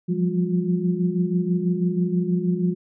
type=tone cluster; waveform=sine; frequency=174.4 / 180.6 / 200.1 / 358 Hz; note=F3 / F#3 / G3 / F4; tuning=-2 / -42 / +36 / +43 cents; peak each=-22 / -25 / -28 / -28 dBFS; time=0.08-2.75 s; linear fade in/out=20 ms; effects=none